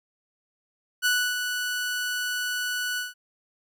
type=tone with ADSR envelope; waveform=sawtooth; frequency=1480 Hz; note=F#6; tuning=in tune; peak=-16 dBFS; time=1.02-3.14 s; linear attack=36 ms; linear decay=290 ms; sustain=-7 dB; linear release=160 ms; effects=none